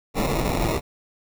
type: noise with sample-and-hold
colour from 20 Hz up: pink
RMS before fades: -23 dBFS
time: 0.14-0.81 s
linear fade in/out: 50 ms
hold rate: 1575 Hz
effects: none